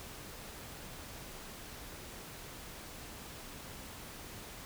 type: silence
effects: pink hiss -48 dBFS RMS until 4.65 s